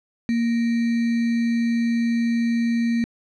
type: tone with sample-and-hold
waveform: sine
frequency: 233.1 Hz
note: A#3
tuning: in tune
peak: -18 dBFS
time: 0.29-3.04 s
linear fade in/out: 0 ms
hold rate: 2100 Hz
effects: low-pass 4000 Hz 12 dB/octave